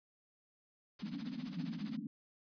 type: noise with tremolo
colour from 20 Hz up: white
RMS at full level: -48 dBFS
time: 0.99-1.97 s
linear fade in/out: 5 ms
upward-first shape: sine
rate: 15 Hz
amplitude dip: 80%
type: band-pass noise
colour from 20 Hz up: white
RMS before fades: -42 dBFS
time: 1.02-2.07 s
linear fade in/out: 2 ms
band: 160 to 280 Hz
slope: 96 dB/octave
effects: resampled to 11025 Hz